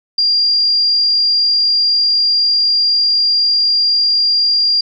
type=tone; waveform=sine; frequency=4786 Hz; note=D8; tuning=32 cents sharp; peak=-10 dBFS; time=0.18-4.81 s; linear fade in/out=5 ms; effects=none